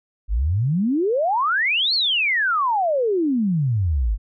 sine exponential two-way sweep, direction up then down, 46.25 to 4496 to 46.25 Hz, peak -17 dBFS, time 0.28-4.18 s, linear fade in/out 50 ms, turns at 1.94 s, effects none

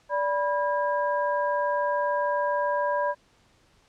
sine tone cluster, 582 / 981 / 1620 Hz, D5 / B5 / G#6, -16 / -12 / -43 cents, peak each -26 / -26 / -33 dBFS, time 0.09-3.15 s, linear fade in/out 50 ms, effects pink hiss -62 dBFS RMS until 3.88 s + low-pass 7000 Hz 12 dB/octave

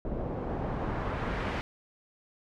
pink noise with low-pass filter sweep, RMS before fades -33 dBFS, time 0.05-1.61 s, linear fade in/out 0 ms, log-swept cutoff 500 to 2300 Hz, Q 0.95, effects none

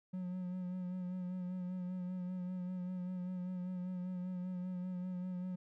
triangle tone with vibrato, 181.8 Hz, F#3, 30 cents flat, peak -36 dBFS, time 0.13-5.56 s, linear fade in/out 10 ms, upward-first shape sine, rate 5.1 Hz, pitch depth 30 cents each way, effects none

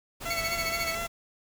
pink noise, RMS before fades -39 dBFS, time 0.2-1.08 s, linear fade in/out 20 ms
15% pulse tone with vibrato, 670 Hz, E5, 28 cents sharp, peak -25 dBFS, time 0.25-1.07 s, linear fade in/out 10 ms, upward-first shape sine, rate 4.2 Hz, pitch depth 25 cents each way
25% pulse tone with tremolo, 2217 Hz, C#7, in tune, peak -24 dBFS, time 0.3-0.95 s, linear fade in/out 5 ms, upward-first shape sine, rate 14 Hz, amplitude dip 85%
effects none

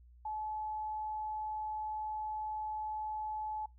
sine tone, 859 Hz, A5, 42 cents flat, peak -36 dBFS, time 0.25-3.66 s, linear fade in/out 5 ms, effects noise-tail reverb RT60 0.2 s tail -25 dB re dry + added 60 Hz sine -56 dBFS peak until 3.78 s

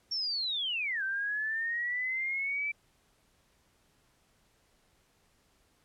sine linear two-way sweep, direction down then up, 5540 to 1542 to 2331 Hz, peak -30 dBFS, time 0.11-2.72 s, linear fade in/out 10 ms, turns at 1.03 s, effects pink hiss -69 dBFS RMS until 5.84 s + low-pass 12000 Hz 12 dB/octave

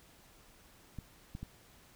clicks, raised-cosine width 5 ms, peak -29 dBFS, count 3, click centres 0.987 / 1.351 / 1.43 s, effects pink hiss -61 dBFS RMS until 1.95 s

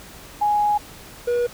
sine / triangle tone pair in turn, 832 / 482.5 Hz, G#5 / B4, +3 / -40 cents, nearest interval major sixth, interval 943 cents, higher first, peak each -16 dBFS, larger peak neither, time 0.41-0.78 / 1.27-1.47 s, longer first, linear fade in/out 10 ms, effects pink hiss -42 dBFS RMS until 1.53 s

